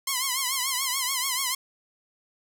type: tone with vibrato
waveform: 5% pulse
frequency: 1042 Hz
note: C6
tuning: 7 cents flat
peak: -13 dBFS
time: 0.07-1.55 s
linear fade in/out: 5 ms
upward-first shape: triangle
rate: 6.9 Hz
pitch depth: 120 cents each way
effects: none